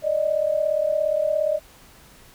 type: tone pair together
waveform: sine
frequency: 584.8 / 622 Hz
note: D5 / D#5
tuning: -7 / -1 cents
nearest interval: minor second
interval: 106 cents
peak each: -23 / -21 dBFS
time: 0.02-1.6 s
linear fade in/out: 50 ms
effects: pink hiss -50 dBFS RMS until 2.34 s